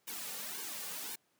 white noise with flanger, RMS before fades -42 dBFS, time 0.07-1.16 s, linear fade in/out 10 ms, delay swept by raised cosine 1.5 to 3.1 ms, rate 1.9 Hz, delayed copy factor -0.85, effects pink hiss -74 dBFS RMS until 1.39 s + high-pass 200 Hz 12 dB/octave

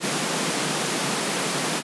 pink high-pass noise, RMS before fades -25 dBFS, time 0-1.83 s, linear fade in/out 50 ms, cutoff 140 Hz, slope 96 dB/octave, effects resampled to 24000 Hz

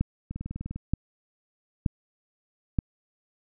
two click trains, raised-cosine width 5 ms, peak -11 / -22 dBFS, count 4 / 10, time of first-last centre 0.01-2.788 / 0.31-0.76 s, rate 1.08 / 20 Hz, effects none

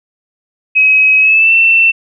sine tone with pitch glide, 2547 to 2684 Hz, D#7 to E7, +40 to +31 cents, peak -5 dBFS, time 0.75-1.92 s, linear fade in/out 20 ms, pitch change +91 cents, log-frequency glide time 1.2-1.53 s, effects none

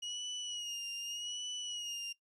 30% pulse tone with vibrato, 2885 Hz, F#7, 44 cents flat, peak -36 dBFS, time 0.02-2.13 s, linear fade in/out 10 ms, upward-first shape sine, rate 0.84 Hz, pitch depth 54 cents each way, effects noise-tail reverb RT60 0.1 s tail -19 dB re dry + resampled to 24000 Hz

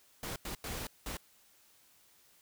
pink noise bursts at uneven times, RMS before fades -40 dBFS, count 4, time 0.23-0.36 / 0.45-0.55 / 0.64-0.87 / 1.06-1.17 s, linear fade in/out 2 ms, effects white hiss -65 dBFS RMS until 2.41 s

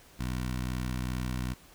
15% pulse tone with notch filter, 62.5 Hz, B1, 21 cents sharp, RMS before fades -33 dBFS, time 0.19-1.54 s, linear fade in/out 10 ms, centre 570 Hz, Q 1.3, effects pink hiss -56 dBFS RMS until 1.74 s

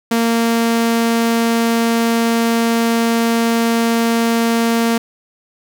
sawtooth tone, 230.6 Hz, A#3, 19 cents flat, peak -9 dBFS, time 0.11-4.98 s, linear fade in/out 5 ms, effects none

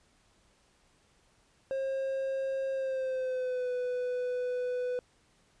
triangle tone with pitch glide, 536 to 497.2 Hz, C5 to B4, +42 to +12 cents, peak -28 dBFS, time 1.71-4.99 s, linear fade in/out 0 ms, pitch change -130 cents, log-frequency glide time 2.72-3.71 s, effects pink hiss -67 dBFS RMS until 5.6 s + resampled to 22050 Hz

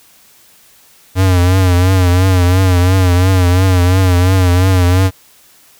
square tone with vibrato, 91.5 Hz, F#2, 19 cents flat, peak -8 dBFS, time 1.15-5.11 s, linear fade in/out 50 ms, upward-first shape triangle, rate 2.9 Hz, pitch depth 83 cents each way, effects white hiss -46 dBFS RMS until 5.79 s

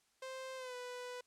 sawtooth tone with pitch glide, 523.3 to 495.1 Hz, C5 to B4, 0 to +4 cents, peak -40 dBFS, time 0.22-1.21 s, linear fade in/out 5 ms, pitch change -96 cents, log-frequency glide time 0.56-0.75 s, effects white hiss -75 dBFS RMS until 1.26 s + low-pass 9000 Hz 12 dB/octave

